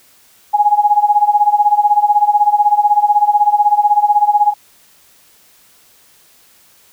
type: tone with tremolo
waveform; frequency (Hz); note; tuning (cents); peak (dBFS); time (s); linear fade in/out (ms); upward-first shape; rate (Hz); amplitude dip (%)
sine; 830.6; G#5; 0; -5; 0.53-4.54; 20; sine; 16; 85
effects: white hiss -49 dBFS RMS until 6.92 s